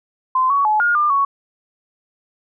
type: tone with pitch steps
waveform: sine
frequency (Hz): 1033 / 1122 / 854 / 1424 / 1199 / 1113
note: C6 / C#6 / G#5 / F6 / D6 / C#6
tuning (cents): -22 / +21 / +48 / +33 / +36 / +7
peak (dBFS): -13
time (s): 0.35-1.25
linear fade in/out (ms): 5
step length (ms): 150
effects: none